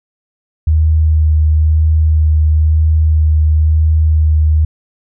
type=tone with vibrato; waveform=sine; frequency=77.9 Hz; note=D#2; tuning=3 cents sharp; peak=-7 dBFS; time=0.67-4.65 s; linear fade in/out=5 ms; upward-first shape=sine; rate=1 Hz; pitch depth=15 cents each way; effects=none

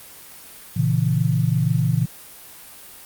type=chord; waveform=sine; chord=A# diminished; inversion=none; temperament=equal; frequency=116.54 / 138.59 / 164.81 Hz; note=A#2 / C#3 / E3; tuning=0 / 0 / 0 cents; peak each=-21 dBFS; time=0.76-2.06 s; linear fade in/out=10 ms; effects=white hiss -42 dBFS RMS until 3.05 s + Opus 32 kbps

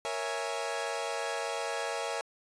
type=chord; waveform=sawtooth; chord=A# half-diminished seventh; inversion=none; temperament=equal; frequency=466.2 / 554.4 / 659.3 / 830.6 Hz; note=A#4 / C#5 / E5 / G#5; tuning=0 / 0 / 0 / 0 cents; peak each=-34 dBFS; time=0.05-2.21 s; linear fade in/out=0 ms; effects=resampled to 22050 Hz

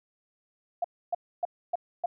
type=tone bursts; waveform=sine; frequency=698.5 Hz; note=F5; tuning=in tune; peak=-24 dBFS; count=5; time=0.82-2.06 s; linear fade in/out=5 ms; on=24 ms; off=280 ms; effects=none

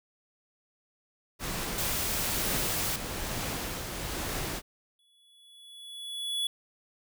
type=noise with tremolo; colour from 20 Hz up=pink; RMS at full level=-33 dBFS; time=1.39-4.62 s; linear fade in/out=50 ms; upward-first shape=triangle; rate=1.1 Hz; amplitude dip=40%
type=noise; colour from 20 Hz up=white; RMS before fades=-32 dBFS; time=1.78-2.96 s; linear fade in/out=2 ms
type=tone with exponential growth; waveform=square; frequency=3408 Hz; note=G#7; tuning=44 cents sharp; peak=-27 dBFS; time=4.99-6.47 s; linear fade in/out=2 ms; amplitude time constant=320 ms
effects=none

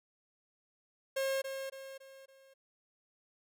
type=tone with echo; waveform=45% pulse; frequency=538 Hz; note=C5; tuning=48 cents sharp; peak=-31 dBFS; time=1.16-1.42 s; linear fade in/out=10 ms; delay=280 ms; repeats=4; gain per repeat=-7 dB; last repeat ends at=2.54 s; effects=none

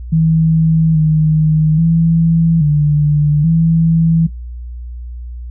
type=tone with pitch steps; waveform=sine; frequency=161.1 / 155.8 / 165 / 148.6 / 164.1 Hz; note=E3 / D#3 / E3 / D3 / E3; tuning=-39 / +3 / +2 / +21 / -8 cents; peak=-8 dBFS; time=0.12-4.27 s; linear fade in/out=10 ms; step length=830 ms; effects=noise-tail reverb RT60 0.1 s tail -17 dB re dry + added 60 Hz sine -24 dBFS peak until 5.5 s

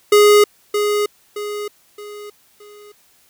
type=tone with echo; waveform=square; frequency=415.3 Hz; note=G#4; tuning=in tune; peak=-8 dBFS; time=0.12-0.44 s; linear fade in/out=5 ms; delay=620 ms; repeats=4; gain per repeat=-8 dB; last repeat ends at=2.92 s; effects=white hiss -55 dBFS RMS until 3.29 s

